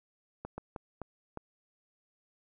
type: slowing click train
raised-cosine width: 1 ms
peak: -25 dBFS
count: 5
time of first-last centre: 0.45-1.374 s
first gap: 130 ms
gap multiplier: 1.4
effects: none